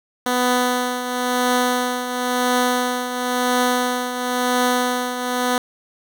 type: tone with tremolo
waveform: 10% pulse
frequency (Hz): 248.6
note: B3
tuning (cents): +12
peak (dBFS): -7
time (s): 0.26-5.58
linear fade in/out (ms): 2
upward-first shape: triangle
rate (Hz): 0.97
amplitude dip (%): 65
effects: none